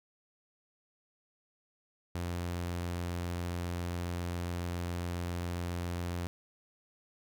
sawtooth tone, 87.31 Hz, F2, in tune, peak -30 dBFS, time 2.15-6.27 s, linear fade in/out 0 ms, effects none

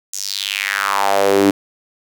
sawtooth tone with high-pass filter sweep, 99.1 Hz, G2, 19 cents sharp, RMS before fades -17 dBFS, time 0.13-1.51 s, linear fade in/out 5 ms, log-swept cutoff 6900 to 280 Hz, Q 3.9, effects none

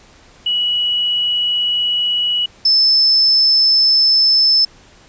sine tone pair in turn, 2929 / 5258 Hz, F#7 / E8, -18 / -5 cents, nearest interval minor seventh, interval 1013 cents, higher second, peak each -14 / -9 dBFS, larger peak second, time 0.46-2.46 / 2.65-4.65 s, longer neither, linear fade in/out 5 ms, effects pink hiss -46 dBFS RMS until 5.08 s + resampled to 16000 Hz

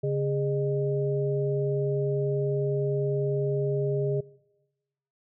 sine tone cluster, 139.8 / 409.6 / 610 Hz, C#3 / G#4 / D#5, +15 / -24 / -34 cents, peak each -27 / -28 / -34 dBFS, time 0.03-4.21 s, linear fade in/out 10 ms, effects noise-tail reverb RT60 1.0 s tail -22 dB re dry

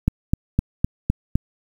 click train, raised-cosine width 5 ms, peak -4 dBFS, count 6, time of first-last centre 0.08-1.356 s, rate 3.92 Hz, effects 7-bit

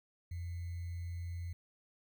sine tone with sample-and-hold, 86.2 Hz, F2, 22 cents flat, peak -38 dBFS, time 0.31-1.53 s, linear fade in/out 5 ms, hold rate 2100 Hz, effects none

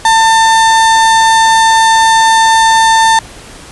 35% pulse tone, 896 Hz, A5, 31 cents sharp, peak -3 dBFS, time 0.05-3.19 s, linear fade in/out 2 ms, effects pink hiss -32 dBFS RMS until 3.71 s + resampled to 24000 Hz

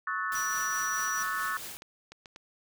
sine chord, F# minor seventh, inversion second, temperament equal with one note detuned, 1108.7 / 1287.7 / 1480 / 1760 Hz, C#6 / E6 / F#6 / A6, 0 / -41 / 0 / 0 cents, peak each -35 dBFS, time 0.07-1.57 s, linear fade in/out 2 ms
white noise with tremolo, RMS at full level -40 dBFS, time 0.32-1.77 s, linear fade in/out 0 ms, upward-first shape triangle, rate 4.7 Hz, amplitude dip 40%
sine tone, 5850 Hz, F#8, 21 cents flat, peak -34 dBFS, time 0.35-1.23 s, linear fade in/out 2 ms
clicks, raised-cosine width 0.2 ms, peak -29 dBFS, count 7, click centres 1.078 / 1.574 / 1.768 / 1.821 / 2.12 / 2.258 / 2.361 s
effects none

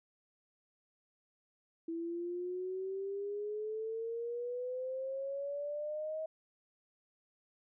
sine exponential sweep, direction up, 328.7 to 637 Hz, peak -36 dBFS, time 1.88-6.26 s, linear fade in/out 5 ms, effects none

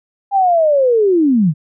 sine linear sweep, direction down, 810 to 138.9 Hz, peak -9 dBFS, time 0.31-1.54 s, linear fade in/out 50 ms, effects none

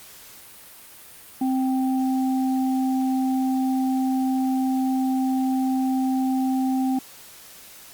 sine tone pair together, 261.8 / 780 Hz, C4 / G5, +1 / -9 cents, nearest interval octave + perfect fifth, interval 1890 cents, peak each -20 / -29 dBFS, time 1.41-6.99 s, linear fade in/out 5 ms, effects white hiss -45 dBFS RMS until 7.93 s + Opus 48 kbps

